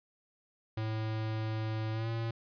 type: tone with pitch glide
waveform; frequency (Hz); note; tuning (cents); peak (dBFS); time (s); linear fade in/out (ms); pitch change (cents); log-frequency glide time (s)
square; 109.8 to 114.4; A2 to A#2; -3 to -32; -33; 0.77-2.31; 5; +71; 1.92-2.09
effects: resampled to 11025 Hz + 12-bit